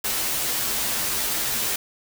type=noise with comb filter; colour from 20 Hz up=white; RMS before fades=-25 dBFS; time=0.04-1.76 s; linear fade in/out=5 ms; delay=11 ms; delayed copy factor=-0.9; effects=none